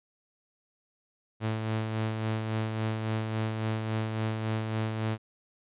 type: tone with tremolo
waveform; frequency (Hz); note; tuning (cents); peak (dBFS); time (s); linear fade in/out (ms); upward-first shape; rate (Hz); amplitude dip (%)
sawtooth; 110; A2; 0; -23; 1.4-5.18; 50; sine; 3.6; 40
effects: resampled to 8000 Hz